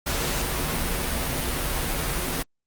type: noise with comb filter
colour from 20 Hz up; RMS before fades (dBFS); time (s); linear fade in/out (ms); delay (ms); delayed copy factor
pink; -26; 0.06-2.43; 10; 9.7; -0.55
effects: Opus 48 kbps